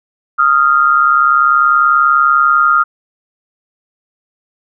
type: tone pair together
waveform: sine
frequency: 1244.5 / 1384.8 Hz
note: D#6 / F6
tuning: 0 / -15 cents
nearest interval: major second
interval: 185 cents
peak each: -10 dBFS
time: 0.38-2.84 s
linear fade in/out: 20 ms
effects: none